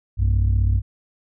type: tone pair together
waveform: sine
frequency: 59.39 / 95.2 Hz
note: A#1 / F#2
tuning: +33 / +50 cents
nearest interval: minor sixth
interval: 817 cents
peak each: -16 dBFS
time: 0.17-0.82 s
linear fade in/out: 50 ms
effects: tanh soft clip ceiling -12 dBFS